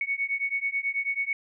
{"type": "beating tone pair", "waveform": "sine", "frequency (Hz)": [2217, 2226.2], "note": ["C#7", "C#7"], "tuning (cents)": [0, 7], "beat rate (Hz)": 9.2, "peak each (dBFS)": -29, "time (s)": [0.01, 1.33], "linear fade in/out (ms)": 2, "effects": []}